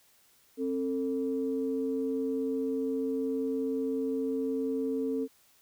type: tone pair together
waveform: sine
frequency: 266.4 / 447.2 Hz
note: C4 / A4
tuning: +31 / +28 cents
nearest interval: major sixth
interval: 897 cents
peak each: -30 / -31 dBFS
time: 0.57-5.28 s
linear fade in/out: 50 ms
effects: tanh soft clip ceiling -20 dBFS + white hiss -64 dBFS RMS until 5.61 s